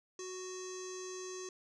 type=tone with low-pass filter; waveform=square; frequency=370 Hz; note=F#4; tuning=in tune; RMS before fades=-44 dBFS; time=0.19-1.49 s; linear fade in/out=2 ms; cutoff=6400 Hz; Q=8.9; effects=none